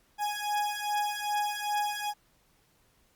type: beating tone pair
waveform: 40% pulse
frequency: 830 / 832.5 Hz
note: G#5 / G#5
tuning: -1 / +4 cents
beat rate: 2.5 Hz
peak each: -31 dBFS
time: 0.18-2.14 s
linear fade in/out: 50 ms
effects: pink hiss -67 dBFS RMS until 3.15 s + Opus 48 kbps